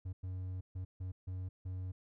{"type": "tone bursts at uneven times", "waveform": "triangle", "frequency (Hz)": 92.5, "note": "F#2", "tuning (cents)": 0, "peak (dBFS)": -36, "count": 6, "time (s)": [[0.05, 0.13], [0.23, 0.61], [0.75, 0.85], [1, 1.12], [1.27, 1.49], [1.65, 1.92]], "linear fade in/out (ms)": 10, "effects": []}